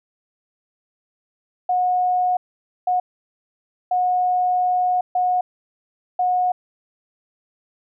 sine tone bursts at uneven times, 727 Hz, F#5, 31 cents flat, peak -16 dBFS, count 5, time 1.69-2.37 / 2.87-3 / 3.91-5.01 / 5.15-5.41 / 6.19-6.52 s, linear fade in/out 5 ms, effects none

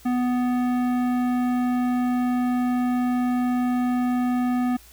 sine tone with tanh clipping, 247.9 Hz, B3, 7 cents sharp, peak -22 dBFS, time 0.05-4.77 s, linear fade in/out 10 ms, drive 15 dB, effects added 59 Hz sine -51 dBFS peak until 4.92 s + white hiss -51 dBFS RMS until 4.92 s

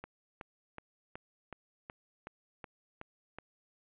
click train, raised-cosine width 0.5 ms, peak -28 dBFS, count 10, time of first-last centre 0.04-3.386 s, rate 2.69 Hz, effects resampled to 8000 Hz + 10-bit

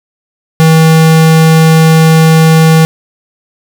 square tone, 160.5 Hz, E3, 46 cents flat, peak -3 dBFS, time 0.6-2.85 s, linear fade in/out 0 ms, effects none

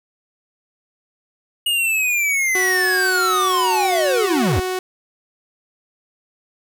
square linear sweep, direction down, 2882 to 65.41 Hz, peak -17 dBFS, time 1.66-4.6 s, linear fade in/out 5 ms
sawtooth tone, 370 Hz, F#4, in tune, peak -17 dBFS, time 2.55-4.79 s, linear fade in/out 2 ms
effects none

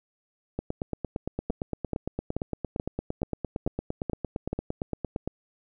two click trains, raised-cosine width 2 ms, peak -15 / -16 dBFS, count 8 / 42, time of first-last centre 1.5-4.53 / 0.59-5.276 s, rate 2.31 / 8.75 Hz, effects none

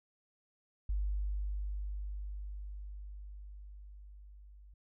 sine tone with level ramp, 50 Hz, G1, 35 cents sharp, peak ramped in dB -30 to -53 dBFS, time 0.89-4.74 s, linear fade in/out 5 ms, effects none

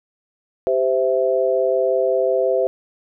sine chord, C major, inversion second, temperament equal with one note detuned, 392 / 517.5 / 659.3 Hz, G4 / C5 / E5, 0 / -19 / 0 cents, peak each -21 / -18 / -21 dBFS, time 0.67-2.67 s, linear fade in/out 0 ms, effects none

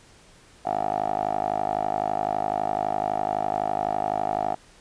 10% pulse tone with band-pass filter, 51.91 Hz, G#1, in tune, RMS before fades -26 dBFS, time 0.65-4.55 s, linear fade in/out 10 ms, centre 720 Hz, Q 6.5, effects pink hiss -53 dBFS RMS until 4.8 s + resampled to 22050 Hz

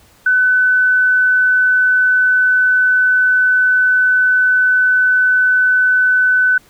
sine tone, 1505 Hz, F#6, 29 cents sharp, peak -9 dBFS, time 0.26-6.58 s, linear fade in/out 5 ms, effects pink hiss -49 dBFS RMS until 6.69 s

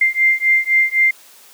sine beating tone pair, 2094 / 2097.9 Hz, C7 / C7, +1 / +4 cents, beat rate 3.9 Hz, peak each -15 dBFS, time 0.01-1.11 s, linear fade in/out 5 ms, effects white hiss -45 dBFS RMS until 1.53 s + high-pass 300 Hz 12 dB/octave

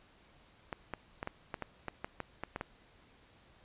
clicks, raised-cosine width 0.5 ms, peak -22 dBFS, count 12, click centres 0.728 / 0.937 / 1.229 / 1.274 / 1.542 / 1.623 / 1.883 / 2.045 / 2.203 / 2.436 / 2.561 / 2.611 s, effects pink hiss -63 dBFS RMS until 3.64 s + resampled to 8000 Hz

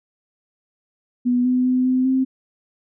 sine tone with pitch steps, 246.1 / 252.1 / 254 / 256.3 / 262.1 Hz, B3 / B3 / B3 / C4 / C4, -6 / +36 / +49 / -36 / +3 cents, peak -15 dBFS, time 1.25-2.25 s, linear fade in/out 20 ms, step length 200 ms, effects none

